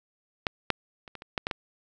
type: clicks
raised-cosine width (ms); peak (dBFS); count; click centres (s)
0.3; -9 / -6 / -28 / -24 / -26 / -11 / -12 / -13; 8; 0.468 / 0.703 / 1.078 / 1.153 / 1.221 / 1.378 / 1.469 / 1.512
effects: none